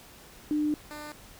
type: tone pair in turn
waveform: sine / 10% pulse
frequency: 300.1 / 299 Hz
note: D4 / D4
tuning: +38 / +31 cents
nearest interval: unison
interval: 7 cents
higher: first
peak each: -24 / -31 dBFS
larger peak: first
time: 0.51-0.74 / 0.91-1.12 s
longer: first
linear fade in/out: 0 ms
effects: pink hiss -51 dBFS RMS until 1.39 s